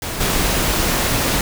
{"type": "noise with level steps", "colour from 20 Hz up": "pink", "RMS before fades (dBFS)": [-25, -18], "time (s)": [0.02, 1.41], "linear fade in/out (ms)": 2, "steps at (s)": 0.2, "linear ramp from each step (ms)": 10, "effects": []}